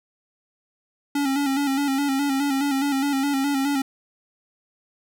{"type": "tone with vibrato", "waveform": "square", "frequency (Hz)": 277.2, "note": "C#4", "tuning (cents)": 0, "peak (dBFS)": -21, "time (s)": [1.15, 3.82], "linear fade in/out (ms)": 5, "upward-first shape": "square", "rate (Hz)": 4.8, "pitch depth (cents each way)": 49, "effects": []}